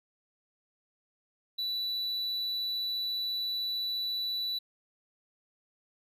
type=tone; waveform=triangle; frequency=3957 Hz; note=B7; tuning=3 cents sharp; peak=-29 dBFS; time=1.58-4.59 s; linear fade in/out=10 ms; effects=none